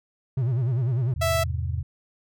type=tone with vibrato; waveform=triangle; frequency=123.47 Hz; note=B2; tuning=in tune; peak=-19 dBFS; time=0.37-1.14 s; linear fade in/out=5 ms; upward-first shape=sine; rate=10 Hz; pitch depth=170 cents each way
type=chord; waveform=sine; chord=E augmented; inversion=none; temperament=just; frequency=82.41 / 103.01 / 128.76 Hz; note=E2 / G#2 / B#2; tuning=0 / -14 / -27 cents; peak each=-27 / -31 / -31 dBFS; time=1.16-1.83 s; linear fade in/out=10 ms
type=tone; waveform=sawtooth; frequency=659.3 Hz; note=E5; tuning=in tune; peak=-18 dBFS; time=1.21-1.44 s; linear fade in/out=10 ms
effects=none

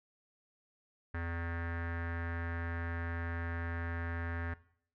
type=tone with low-pass filter; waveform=square; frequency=84.5 Hz; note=E2; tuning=43 cents sharp; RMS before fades=-38 dBFS; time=1.14-4.54 s; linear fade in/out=5 ms; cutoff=1700 Hz; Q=5.8; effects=noise-tail reverb RT60 0.6 s tail -18 dB re dry

